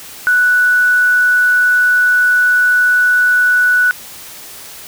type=tone with quantisation; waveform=sine; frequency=1480 Hz; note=F#6; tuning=in tune; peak=-8 dBFS; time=0.27-3.91 s; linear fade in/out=0 ms; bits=6; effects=white hiss -33 dBFS RMS until 4.87 s